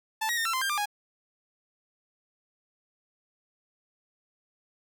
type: tone with pitch steps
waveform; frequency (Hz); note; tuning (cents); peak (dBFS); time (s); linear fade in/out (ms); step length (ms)
sawtooth; 879 / 1894 / 1827 / 1344 / 1038 / 1593 / 1192 / 827; A5 / A#6 / A#6 / E6 / C6 / G6 / D6 / G#5; -2 / +27 / -35 / +33 / -14 / +27 / +25 / -8; -23; 0.21-0.858; 10; 81
effects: none